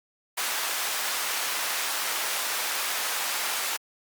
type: high-pass noise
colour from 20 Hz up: pink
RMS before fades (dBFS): -29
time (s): 0.37-3.77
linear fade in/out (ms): 10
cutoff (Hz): 950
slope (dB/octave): 12
effects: Opus 48 kbps